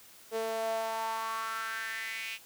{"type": "tone with high-pass filter sweep", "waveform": "sawtooth", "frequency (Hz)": 223.6, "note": "A3", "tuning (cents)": 28, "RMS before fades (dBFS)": -35, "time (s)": [0.31, 2.39], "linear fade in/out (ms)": 50, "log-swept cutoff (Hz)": [480, 2600], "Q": 4.9, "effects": ["white hiss -55 dBFS RMS until 2.45 s", "high-pass 80 Hz 12 dB/octave"]}